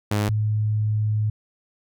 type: tone pair in turn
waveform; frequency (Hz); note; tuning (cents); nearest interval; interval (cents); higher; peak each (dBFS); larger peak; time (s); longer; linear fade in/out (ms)
sawtooth / sine; 104.1 / 107.03; G#2 / A2; +5 / -47; unison; 48; second; -16 / -19; first; 0.11-0.29 / 0.29-1.3; second; 5
effects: none